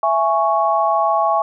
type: chord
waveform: sine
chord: C# minor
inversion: first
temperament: just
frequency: 665.2 / 831.5 / 1108.7 Hz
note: E5 / G#5 / C#6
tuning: +16 / +2 / 0 cents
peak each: -18 dBFS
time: 0.03-1.42 s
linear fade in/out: 2 ms
effects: none